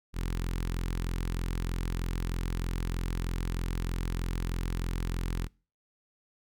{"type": "tone with notch filter", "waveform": "sawtooth", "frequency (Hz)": 43.19, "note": "F1", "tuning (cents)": -18, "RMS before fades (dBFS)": -32, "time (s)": [0.13, 5.49], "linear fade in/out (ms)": 50, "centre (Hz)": 640, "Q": 1.1, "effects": ["noise-tail reverb RT60 0.4 s tail -26 dB re dry"]}